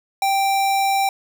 square tone, 784 Hz, G5, in tune, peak -17 dBFS, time 0.22-1.09 s, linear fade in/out 2 ms, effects none

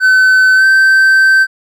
triangle tone with pitch glide, 1520 to 1551.9 Hz, F#6 to G6, +46 to -18 cents, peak -3 dBFS, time 0-1.47 s, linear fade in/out 50 ms, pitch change +36 cents, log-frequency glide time 0.55-0.65 s, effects none

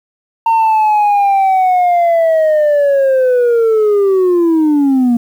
sine linear sweep, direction down, 915 to 233.1 Hz, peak -5 dBFS, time 0.46-5.17 s, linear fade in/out 5 ms, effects tanh soft clip ceiling -7 dBFS + 7-bit

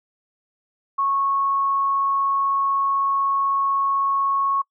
sine tone, 1101 Hz, C#6, 12 cents flat, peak -18 dBFS, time 0.98-4.62 s, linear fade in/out 10 ms, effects noise-tail reverb RT60 0.1 s tail -25 dB re dry

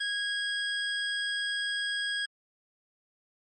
25% pulse tone, 1645 Hz, G#6, 17 cents flat, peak -25 dBFS, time 0-2.26 s, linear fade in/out 10 ms, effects MP3 32 kbps

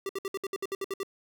square tone bursts, 390.3 Hz, G4, 8 cents flat, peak -31 dBFS, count 11, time 0.06-1.032 s, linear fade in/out 2 ms, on 32 ms, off 62 ms, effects none

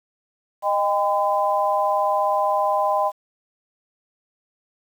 sine tone cluster, 618 / 799 / 1016 Hz, D#5 / G5 / B5, -12 / +33 / +49 cents, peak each -22 dBFS, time 0.62-3.12 s, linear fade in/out 50 ms, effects 8-bit

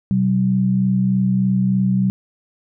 sine tone pair together, 127 / 190.28 Hz, B2 / F#3, +49 / +49 cents, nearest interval perfect fifth, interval 700 cents, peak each -20 / -15 dBFS, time 0.11-2.1 s, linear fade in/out 0 ms, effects none

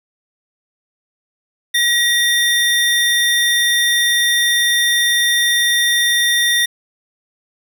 square tone pair together, 1908 / 3610 Hz, A#6 / A7, +40 / +44 cents, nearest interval major seventh, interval 1104 cents, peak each -16 dBFS, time 1.74-6.66 s, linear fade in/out 10 ms, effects none

